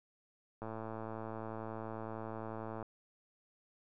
click train, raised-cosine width 1 ms, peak -29 dBFS, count 246, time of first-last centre 0.62-2.827 s, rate 111 Hz, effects none

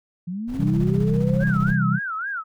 sine linear sweep, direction up, 167.7 to 554 Hz, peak -26 dBFS, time 0.27-1.44 s, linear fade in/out 10 ms
brown noise with tremolo, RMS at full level -31 dBFS, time 0.47-1.76 s, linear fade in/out 50 ms, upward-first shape square, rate 15 Hz, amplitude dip 50%
sine chord, C major, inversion none, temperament equal, 130.81 / 164.81 / 196 Hz, C3 / E3 / G3, 0 / 0 / 0 cents, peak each -22 dBFS, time 0.57-2 s, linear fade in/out 50 ms
sine tone with vibrato, 1450 Hz, F#6, 35 cents flat, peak -25 dBFS, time 1.39-2.44 s, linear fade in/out 50 ms, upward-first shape sine, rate 3.6 Hz, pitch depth 220 cents each way
effects none

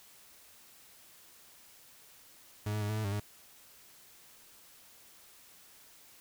40% pulse tone with pitch steps, 104.8 / 106.4 / 103.6 / 107.6 / 108.4 / 99.8 / 103.7 Hz, G#2 / G#2 / G#2 / A2 / A2 / G2 / G#2, +16 / +42 / -4 / -38 / -25 / +32 / -2 cents, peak -31 dBFS, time 2.66-3.199 s, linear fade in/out 5 ms, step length 77 ms, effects white hiss -58 dBFS RMS until 6.2 s

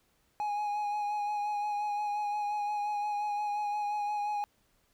triangle tone with vibrato, 830.6 Hz, G#5, in tune, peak -28 dBFS, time 0.4-4.44 s, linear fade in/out 0 ms, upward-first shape sine, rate 5.7 Hz, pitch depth 22 cents each way, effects pink hiss -71 dBFS RMS until 4.93 s

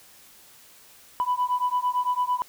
sine beating tone pair, 987.8 / 996.7 Hz, B5 / B5, 0 / +16 cents, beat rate 8.9 Hz, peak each -24 dBFS, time 1.2-2.42 s, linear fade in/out 0 ms, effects tanh soft clip ceiling -17 dBFS + white hiss -52 dBFS RMS until 2.48 s

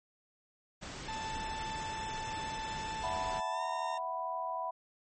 pink noise, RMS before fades -43 dBFS, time 0.81-3.41 s, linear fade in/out 20 ms
40% pulse tone with pitch glide, 880 to 915.8 Hz, A5 to A#5, 0 to -31 cents, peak -37 dBFS, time 1.08-3.98 s, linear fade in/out 5 ms, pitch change +69 cents, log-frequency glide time 3.51-3.63 s
sine chord, E suspended second, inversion none, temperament just, 659.3 / 741.7 / 988.9 Hz, E5 / F#5 / B5, 0 / +4 / +2 cents, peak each -40 / -40 / -36 dBFS, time 3.03-4.71 s, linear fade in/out 10 ms
effects low-pass 10000 Hz 12 dB/octave + MP3 32 kbps

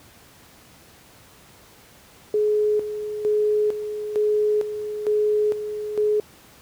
sine tone with tremolo, 422.3 Hz, G#4, 29 cents sharp, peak -17 dBFS, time 2.34-6.2 s, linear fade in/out 2 ms, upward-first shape square, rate 1.1 Hz, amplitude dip 65%, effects pink hiss -50 dBFS RMS until 6.61 s + high-pass 60 Hz 12 dB/octave

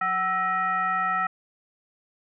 sine tone with frequency modulation, 1318.5 Hz, E6, in tune, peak -22 dBFS, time 0.01-1.27 s, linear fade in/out 5 ms, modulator 569 Hz, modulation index 0.95, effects none

